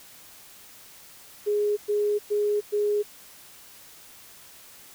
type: tone bursts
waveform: sine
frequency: 415.3 Hz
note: G#4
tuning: in tune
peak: -21 dBFS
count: 4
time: 1.46-3.03 s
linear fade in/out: 20 ms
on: 310 ms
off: 110 ms
effects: white hiss -49 dBFS RMS until 4.94 s